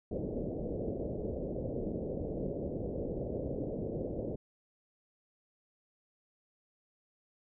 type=low-pass noise; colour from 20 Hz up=white; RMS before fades=-37 dBFS; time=0.11-4.36 s; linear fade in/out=5 ms; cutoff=570 Hz; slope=48 dB/octave; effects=none